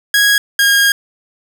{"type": "tone pair in turn", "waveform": "sawtooth", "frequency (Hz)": [1653, 1627.4], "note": ["G#6", "G#6"], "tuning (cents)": [-9, -36], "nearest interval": "unison", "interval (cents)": 27, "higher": "first", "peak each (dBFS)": -5, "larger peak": "neither", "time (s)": [[0.14, 0.38], [0.59, 0.92]], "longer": "second", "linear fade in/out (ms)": 2, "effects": []}